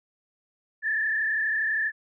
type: tone with frequency modulation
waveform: sine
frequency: 1754 Hz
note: A6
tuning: 6 cents flat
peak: -23 dBFS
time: 0.82-1.92 s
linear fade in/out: 50 ms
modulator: 32.6 Hz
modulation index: 1.7
effects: none